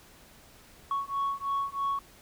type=beating tone pair; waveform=sine; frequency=1108.7 / 1111.8 Hz; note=C#6 / C#6; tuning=0 / +5 cents; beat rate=3.1 Hz; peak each=-30 dBFS; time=0.91-1.99 s; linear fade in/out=2 ms; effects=tanh soft clip ceiling -24 dBFS + pink hiss -55 dBFS RMS until 2.21 s